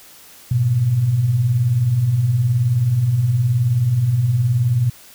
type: beating tone pair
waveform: sine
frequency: 103.83 / 122.83 Hz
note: G#2 / B2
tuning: 0 / -9 cents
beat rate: 19 Hz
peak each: -23 / -14 dBFS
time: 0.51-4.9 s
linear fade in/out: 5 ms
effects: white hiss -44 dBFS RMS until 5.14 s